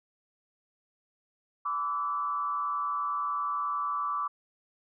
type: tone with frequency modulation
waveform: sine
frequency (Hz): 1157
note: D6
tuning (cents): -26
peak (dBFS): -28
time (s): 1.65-4.28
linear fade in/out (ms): 10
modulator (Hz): 151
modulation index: 0.66
effects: none

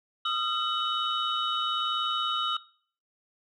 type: tone cluster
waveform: sine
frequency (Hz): 1239 / 1360 / 2996 / 3756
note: D#6 / F6 / F#7 / A#7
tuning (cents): -8 / -46 / +21 / +12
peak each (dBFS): -31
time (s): 0.25-2.57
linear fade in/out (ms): 5
effects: noise-tail reverb RT60 0.5 s tail -20 dB re dry + tanh soft clip ceiling -17 dBFS

